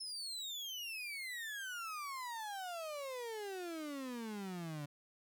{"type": "exponential sweep", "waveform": "35% pulse", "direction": "down", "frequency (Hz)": [5274, 142.4], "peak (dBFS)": -40, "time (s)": [0, 4.86], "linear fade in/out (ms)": 10, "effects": []}